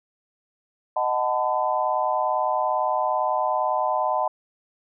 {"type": "chord", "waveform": "sine", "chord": "B dominant seventh", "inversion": "first", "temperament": "equal with one note detuned", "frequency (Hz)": [622.3, 740, 880, 1009.7], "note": ["D#5", "F#5", "A5", "B5"], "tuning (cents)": [0, 0, 0, 38], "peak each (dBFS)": -26, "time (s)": [0.96, 4.28], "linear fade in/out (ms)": 5, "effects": []}